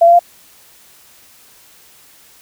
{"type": "tone with pitch steps", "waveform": "sine", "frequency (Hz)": [677, 686.5, 696], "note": ["E5", "F5", "F5"], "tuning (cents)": [46, -30, -6], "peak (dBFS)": -4, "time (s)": [0.01, 0.193], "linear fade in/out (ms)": 10, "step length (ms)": 61, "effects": ["white hiss -46 dBFS RMS until 2.41 s"]}